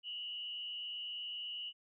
sine tone with frequency modulation, 2923 Hz, F#7, 22 cents flat, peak -40 dBFS, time 0.03-1.73 s, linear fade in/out 50 ms, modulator 118 Hz, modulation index 0.73, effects none

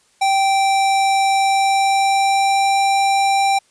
square tone with pitch glide, 781 to 786.9 Hz, G5 to G5, -7 to +6 cents, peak -14 dBFS, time 0.21-3.59 s, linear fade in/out 10 ms, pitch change +13 cents, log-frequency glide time 1.34-2.81 s, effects white hiss -57 dBFS RMS until 3.7 s + resampled to 22050 Hz

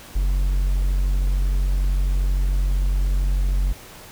triangle tone, 46.51 Hz, F#1, 10 cents sharp, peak -15 dBFS, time 0.15-3.73 s, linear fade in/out 10 ms, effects pink hiss -42 dBFS RMS until 4.11 s

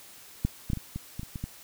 clicks, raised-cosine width 5 ms, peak -12 / -18 / -14 / -23 / -21 / -22 / -26 / -23 / -20 dBFS, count 9, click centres 0.45 / 0.701 / 0.733 / 0.773 / 0.96 / 1.195 / 1.232 / 1.358 / 1.44 s, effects white hiss -50 dBFS RMS until 1.63 s

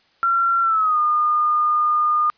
sine tone with pitch glide, 1366 to 1217 Hz, F6 to D#6, -39 to -39 cents, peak -15 dBFS, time 0.23-2.3 s, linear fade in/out 0 ms, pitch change -200 cents, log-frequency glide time 0.62-0.99 s, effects white hiss -59 dBFS RMS until 2.37 s + resampled to 11025 Hz

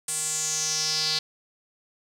square tone with band-pass filter sweep, 155.56 Hz, D#3, in tune, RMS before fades -27 dBFS, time 0.08-1.19 s, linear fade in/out 5 ms, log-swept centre 8700 to 4400 Hz, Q 5.3, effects none

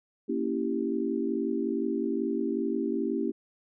sine chord, A# diminished seventh, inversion none, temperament equal with one note detuned, 233.1 / 278.5 / 329.6 / 392 Hz, A#3 / C#4 / E4 / G4, 0 / +8 / 0 / 0 cents, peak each -32 dBFS, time 0.28-3.32 s, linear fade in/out 20 ms, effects none

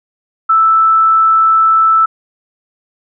sine tone, 1318.5 Hz, E6, in tune, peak -6 dBFS, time 0.49-2.06 s, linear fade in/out 10 ms, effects none

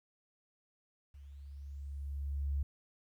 sine tone with level ramp, 70.3 Hz, C#2, 25 cents sharp, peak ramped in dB -50 to -30 dBFS, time 1.14-2.63 s, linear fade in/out 5 ms, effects 12-bit

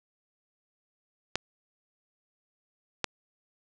clicks, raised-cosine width 0.2 ms, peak -9 dBFS, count 2, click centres 1.356 / 3.043 s, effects resampled to 22050 Hz + 7-bit

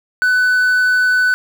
triangle tone with quantisation, 1498 Hz, F#6, 21 cents sharp, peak -9 dBFS, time 0.22-1.34 s, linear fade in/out 0 ms, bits 6, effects none

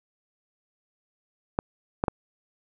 clicks, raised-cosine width 1 ms, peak -9 dBFS, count 3, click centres 1.589 / 2.039 / 2.082 s, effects none

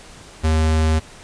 square tone, 79 Hz, D#2, 27 cents sharp, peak -15 dBFS, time 0.43-1 s, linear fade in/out 20 ms, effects pink hiss -42 dBFS RMS until 1.23 s + resampled to 22050 Hz

